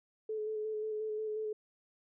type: tone with vibrato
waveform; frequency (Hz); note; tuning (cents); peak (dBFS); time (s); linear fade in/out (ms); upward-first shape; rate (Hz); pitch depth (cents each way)
sine; 431; A4; -36; -34; 0.29-1.53; 5; square; 5.6; 17
effects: none